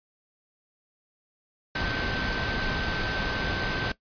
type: tone in noise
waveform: sine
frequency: 1546 Hz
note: G6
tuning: 24 cents flat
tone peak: -32 dBFS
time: 1.75-3.92 s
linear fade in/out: 5 ms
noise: pink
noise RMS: -29 dBFS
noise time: 1.75-3.92 s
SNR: -6 dB
effects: noise-tail reverb RT60 0.1 s tail -18 dB re dry + resampled to 11025 Hz